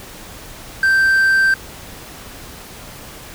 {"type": "tone", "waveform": "triangle", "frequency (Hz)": 1565, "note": "G6", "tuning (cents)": -3, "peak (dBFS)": -9, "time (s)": [0.83, 1.54], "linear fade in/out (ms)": 2, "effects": ["pink hiss -36 dBFS RMS until 3.34 s"]}